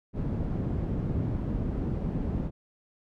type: low-pass noise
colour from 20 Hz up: white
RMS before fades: -30 dBFS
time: 0.13-2.51 s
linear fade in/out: 50 ms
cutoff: 190 Hz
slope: 12 dB/octave
effects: none